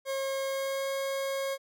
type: tone with pitch glide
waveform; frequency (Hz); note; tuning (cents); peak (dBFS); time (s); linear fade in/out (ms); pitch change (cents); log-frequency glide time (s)
40% pulse; 540 to 544.1; C#5 to C#5; -45 to -32; -29; 0.05-1.58; 50; +13; 0.47-0.88
effects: none